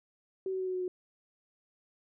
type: tone with pitch steps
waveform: sine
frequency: 380 / 376.7 / 373.5 / 370.2 / 367.1 / 363.9 Hz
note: F#4 / F#4 / F#4 / F#4 / F#4 / F#4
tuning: +46 / +31 / +16 / +1 / -14 / -29 cents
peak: -31 dBFS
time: 0.46-0.88 s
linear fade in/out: 2 ms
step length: 70 ms
effects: none